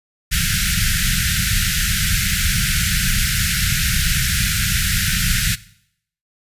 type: band-stop noise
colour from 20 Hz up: pink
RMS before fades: -18 dBFS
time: 0.31-5.56 s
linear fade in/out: 20 ms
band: 200 to 1400 Hz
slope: 96 dB/octave
effects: noise-tail reverb RT60 0.7 s tail -19 dB re dry + resampled to 32000 Hz